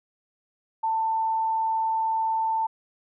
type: tone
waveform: sine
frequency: 891 Hz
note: A5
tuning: 22 cents sharp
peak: -22 dBFS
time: 0.83-2.67 s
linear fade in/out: 10 ms
effects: none